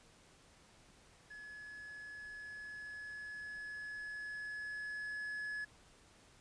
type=tone with level ramp; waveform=triangle; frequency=1700 Hz; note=G#6; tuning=40 cents sharp; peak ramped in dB=-47 to -37 dBFS; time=1.3-5.65 s; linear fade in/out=10 ms; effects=pink hiss -64 dBFS RMS until 6.4 s + resampled to 22050 Hz